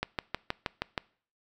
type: click train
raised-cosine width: 0.3 ms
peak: -13 dBFS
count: 7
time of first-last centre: 0.03-0.978 s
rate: 6.33 Hz
effects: noise-tail reverb RT60 0.5 s tail -23 dB re dry